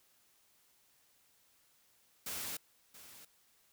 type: noise with echo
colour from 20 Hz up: white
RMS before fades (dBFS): -41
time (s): 2.26-2.57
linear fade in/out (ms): 5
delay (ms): 680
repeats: 1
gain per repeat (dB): -14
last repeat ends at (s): 3.25
effects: white hiss -70 dBFS RMS until 3.72 s